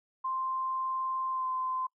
sine tone with pitch glide, 1046.5 to 1033.3 Hz, C6 to C6, 0 to -22 cents, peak -30 dBFS, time 0.24-1.87 s, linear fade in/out 10 ms, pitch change -22 cents, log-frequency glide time 1.3-1.47 s, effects noise-tail reverb RT60 0.1 s tail -23 dB re dry

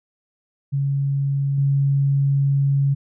sine tone with level steps, 139.1 Hz, C#3, 6 cents sharp, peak -18 / -15 dBFS, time 0.72-2.95 s, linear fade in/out 20 ms, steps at 1.58 s, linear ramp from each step 2 ms, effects none

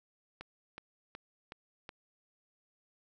click train, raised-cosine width 0.3 ms, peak -28 dBFS, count 5, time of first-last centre 0.41-1.891 s, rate 2.7 Hz, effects none

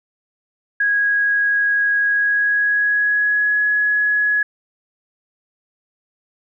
sine tone with pitch glide, 1652 to 1683.8 Hz, G#6 to G#6, -10 to +23 cents, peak -14 dBFS, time 0.8-4.43 s, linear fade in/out 5 ms, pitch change +33 cents, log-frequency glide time 2.05-3.62 s, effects none

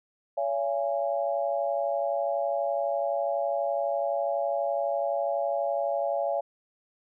sine tone cluster, 565 / 677 / 826 Hz, C#5 / E5 / G#5, +33 / +46 / -10 cents, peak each -28 / -29 / -33 dBFS, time 0.37-6.41 s, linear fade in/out 10 ms, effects none

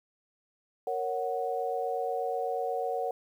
sine chord, F# major, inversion first, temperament equal, 466.2 / 554.4 / 740 Hz, A#4 / C#5 / F#5, 0 / 0 / 0 cents, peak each -33 / -35 / -32 dBFS, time 0.87-3.11 s, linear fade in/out 2 ms, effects 10-bit

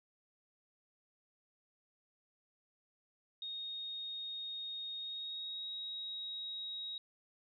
sine tone with pitch glide, 3720 to 3798 Hz, A#7 to A#7, -4 to +32 cents, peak -40 dBFS, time 3.42-6.98 s, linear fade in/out 2 ms, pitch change +36 cents, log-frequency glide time 4.98-5.69 s, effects none

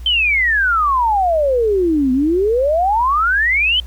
sine exponential two-way sweep, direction down then up, 3136 to 250.1 to 3136 Hz, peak -12 dBFS, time 0.06-3.8 s, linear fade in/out 2 ms, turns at 2.12 s, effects added 60 Hz sine -28 dBFS peak until 3.86 s + pink hiss -48 dBFS RMS until 3.86 s

